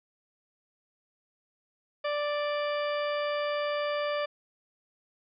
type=harmonic tone; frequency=587.3 Hz; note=D5; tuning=in tune; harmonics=1 / 2 / 3 / 4 / 5 / 6 / 8; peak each=-29 / -35 / -39 / -41 / -43 / -45 / -47 dBFS; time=2.04-4.26 s; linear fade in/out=10 ms; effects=none